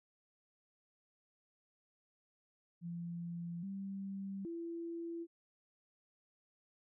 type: tone with pitch steps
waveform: sine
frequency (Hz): 171.2 / 195.3 / 336.4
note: F3 / G3 / E4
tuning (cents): -34 / -6 / +35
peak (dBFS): -40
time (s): 2.81-5.27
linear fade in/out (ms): 50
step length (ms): 820
effects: none